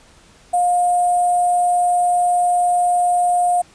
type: tone with sample-and-hold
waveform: sine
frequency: 710 Hz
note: F5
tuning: 28 cents sharp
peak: -13 dBFS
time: 0.53-3.62 s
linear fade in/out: 10 ms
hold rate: 8820 Hz
effects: pink hiss -49 dBFS RMS until 3.74 s + resampled to 22050 Hz